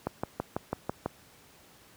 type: click train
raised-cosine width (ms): 1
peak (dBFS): -15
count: 7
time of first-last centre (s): 0.07-1.06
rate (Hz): 6.06
effects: pink hiss -57 dBFS RMS until 1.96 s + high-pass 80 Hz 12 dB/octave